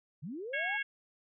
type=linear sweep; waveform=sine; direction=up; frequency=123.47 to 880 Hz; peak=-38 dBFS; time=0.22-0.78 s; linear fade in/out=20 ms
type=harmonic tone; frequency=548 Hz; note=C#5; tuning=20 cents flat; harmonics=3 / 4 / 5 / 6; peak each=-34 / -36 / -42 / -46 dBFS; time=0.53-0.83 s; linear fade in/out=10 ms
effects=none